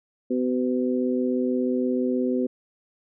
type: harmonic tone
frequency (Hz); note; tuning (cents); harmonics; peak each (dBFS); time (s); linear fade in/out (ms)
126.2; B2; +38; 2 / 3 / 4; -23 / -27 / -29; 0.3-2.47; 10
effects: none